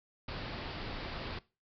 pink low-pass noise, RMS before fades -41 dBFS, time 0.28-1.39 s, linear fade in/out 5 ms, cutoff 5000 Hz, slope 96 dB/octave, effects noise-tail reverb RT60 0.3 s tail -20 dB re dry

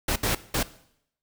pink noise bursts at uneven times, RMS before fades -25 dBFS, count 3, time 0.08-0.16 / 0.23-0.35 / 0.54-0.63 s, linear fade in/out 5 ms, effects noise-tail reverb RT60 0.7 s tail -17 dB re dry

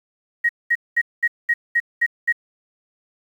sine tone bursts, 1888 Hz, A#6, 22 cents sharp, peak -14 dBFS, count 8, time 0.44-2.326 s, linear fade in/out 10 ms, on 52 ms, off 210 ms, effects 8-bit

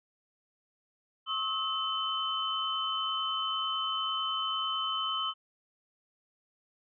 sine tone cluster, 1089 / 1287 / 3051 Hz, C#6 / E6 / G7, -31 / -42 / -48 cents, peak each -37 / -34 / -32 dBFS, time 1.26-5.34 s, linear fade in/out 50 ms, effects none

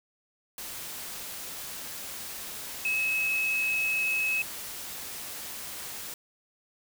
sine tone in noise, 2575 Hz, E7, 41 cents flat, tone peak -25 dBFS, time 2.85-4.42 s, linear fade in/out 2 ms, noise white, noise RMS -39 dBFS, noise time 0.58-6.14 s, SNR +11 dB, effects none

